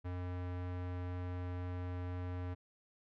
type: tone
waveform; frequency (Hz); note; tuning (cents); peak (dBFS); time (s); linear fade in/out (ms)
square; 89.8; F2; +49; -39; 0.04-2.55; 20
effects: low-pass 2000 Hz 12 dB/octave